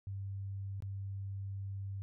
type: tone with dropouts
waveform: sine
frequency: 98.1 Hz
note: G2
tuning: 2 cents sharp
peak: -38 dBFS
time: 0.07-2.02 s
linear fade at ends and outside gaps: 0 ms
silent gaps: 0.804-0.823 s
effects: none